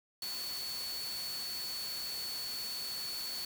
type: tone in noise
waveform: sine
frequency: 4435 Hz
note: C#8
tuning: in tune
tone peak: -38 dBFS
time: 0.22-3.45 s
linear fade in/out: 2 ms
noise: white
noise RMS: -44 dBFS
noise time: 0.22-3.45 s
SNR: +3 dB
effects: none